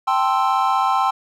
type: chord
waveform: triangle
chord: A minor seventh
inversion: third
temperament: equal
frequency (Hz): 784 / 880 / 1046.5 / 1318.5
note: G5 / A5 / C6 / E6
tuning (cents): 0 / 0 / 0 / 0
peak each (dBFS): -18 / -22 / -18 / -21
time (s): 0.07-1.11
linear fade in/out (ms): 10
effects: none